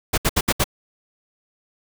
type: noise bursts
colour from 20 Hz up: pink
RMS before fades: -18 dBFS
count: 5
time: 0.13-0.642 s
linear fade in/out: 10 ms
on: 48 ms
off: 68 ms
effects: none